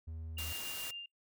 triangle tone, 80.5 Hz, E2, 41 cents flat, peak -39 dBFS, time 0.07-0.53 s, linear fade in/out 10 ms
sine tone with tremolo, 2800 Hz, F7, 4 cents sharp, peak -40 dBFS, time 0.37-1.06 s, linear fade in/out 5 ms, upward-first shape triangle, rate 7.1 Hz, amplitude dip 40%
white noise, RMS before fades -43 dBFS, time 0.38-0.91 s, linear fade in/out 5 ms
effects noise-tail reverb RT60 0.1 s tail -24 dB re dry

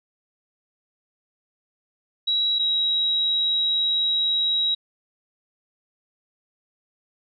sine tone pair in turn, 3879 / 3846 Hz, B7 / B7, -32 / -47 cents, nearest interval unison, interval 15 cents, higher first, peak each -19 dBFS, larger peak neither, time 2.27-2.59 / 2.59-4.75 s, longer second, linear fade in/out 10 ms, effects none

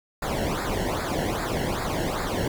brown noise with flanger, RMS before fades -27 dBFS, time 0.22-2.48 s, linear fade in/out 5 ms, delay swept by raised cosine 0.33 to 0.84 ms, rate 2.5 Hz, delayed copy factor -0.85, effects none

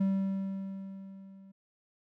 triangle tone with level ramp, 193.7 Hz, G3, 20 cents flat, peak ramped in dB -22 to -49 dBFS, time 0-1.52 s, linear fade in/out 10 ms, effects none

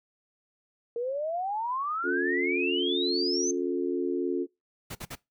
sine exponential sweep, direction up, 460 to 6330 Hz, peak -28 dBFS, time 0.96-3.51 s, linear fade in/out 2 ms
sine chord, Db augmented, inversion none, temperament equal with one note detuned, 277.2 / 356.4 / 440 Hz, Db4 / F4 / A4, 0 / +35 / 0 cents, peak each -31 / -28 / -33 dBFS, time 2.03-4.47 s, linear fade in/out 50 ms
pink noise bursts, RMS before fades -38 dBFS, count 3, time 4.9-5.155 s, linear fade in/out 10 ms, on 53 ms, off 48 ms
effects noise-tail reverb RT60 0.2 s tail -21 dB re dry

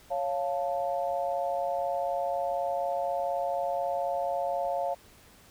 sine chord, Db augmented, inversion none, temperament equal, 554.4 / 698.5 / 880 Hz, Db5 / F5 / A5, 0 / 0 / 0 cents, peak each -31 / -30 / -36 dBFS, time 0.1-4.95 s, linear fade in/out 20 ms, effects pink hiss -56 dBFS RMS until 5.5 s

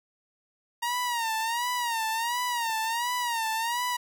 sawtooth tone with vibrato, 935 Hz, A#5, 5 cents sharp, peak -23 dBFS, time 0.82-3.97 s, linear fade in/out 10 ms, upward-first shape sine, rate 1.4 Hz, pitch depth 100 cents each way, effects none

